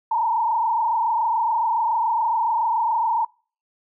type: tone with frequency modulation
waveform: sine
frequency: 915 Hz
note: A#5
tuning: 32 cents flat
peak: -18 dBFS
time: 0.11-3.25 s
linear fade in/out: 5 ms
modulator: 27.1 Hz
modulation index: 1.8
effects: noise-tail reverb RT60 0.4 s tail -26 dB re dry